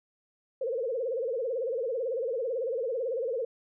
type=tone with vibrato; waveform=sine; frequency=490.6 Hz; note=B4; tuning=12 cents flat; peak=-28 dBFS; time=0.61-3.45 s; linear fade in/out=5 ms; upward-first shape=sine; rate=18 Hz; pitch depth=170 cents each way; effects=none